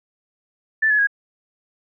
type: tone with pitch steps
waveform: sine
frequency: 1760 / 1702 / 1645.9 Hz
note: A6 / G#6 / G#6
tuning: 0 / +42 / -16 cents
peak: -14 dBFS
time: 0.82-1.072 s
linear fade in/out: 10 ms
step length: 84 ms
effects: none